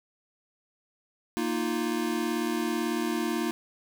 square chord, Bb suspended fourth, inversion none, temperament equal, 233.1 / 311.1 / 349.2 Hz, Bb3 / Eb4 / F4, 0 / 0 / 0 cents, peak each -32 dBFS, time 1.37-3.51 s, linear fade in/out 0 ms, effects none

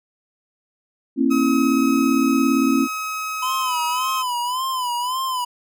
sine chord, A# diminished, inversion none, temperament equal with one note detuned, 233.1 / 270.7 / 329.6 Hz, A#3 / C#4 / E4, 0 / -41 / 0 cents, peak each -21 / -17 / -22 dBFS, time 1.16-2.88 s, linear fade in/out 50 ms
30% pulse tone, 1274 Hz, D#6, 41 cents sharp, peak -22 dBFS, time 1.3-4.23 s, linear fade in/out 20 ms
square tone with vibrato, 1006 Hz, B5, 32 cents sharp, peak -22 dBFS, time 3.42-5.45 s, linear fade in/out 10 ms, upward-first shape sine, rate 1.8 Hz, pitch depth 85 cents each way
effects none

